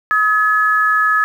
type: tone pair together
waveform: sine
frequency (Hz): 1273.3 / 1706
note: D#6 / G#6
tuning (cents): +40 / +46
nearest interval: perfect fourth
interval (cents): 506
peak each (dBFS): -14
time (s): 0.11-1.24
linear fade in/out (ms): 0
effects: 7-bit